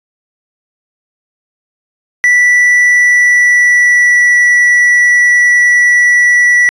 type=tone with pitch glide; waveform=triangle; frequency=1964 to 1951.6 Hz; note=B6 to B6; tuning=-10 to -21 cents; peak=-3 dBFS; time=2.24-6.69 s; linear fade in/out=0 ms; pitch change=-11 cents; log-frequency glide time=2.84-4.36 s; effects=resampled to 22050 Hz